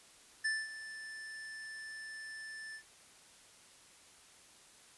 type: tone with ADSR envelope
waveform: square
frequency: 1760 Hz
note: A6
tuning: in tune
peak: -31 dBFS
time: 0.44-2.83 s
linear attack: 14 ms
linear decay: 220 ms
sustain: -14 dB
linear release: 82 ms
effects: white hiss -60 dBFS RMS until 4.97 s + resampled to 24000 Hz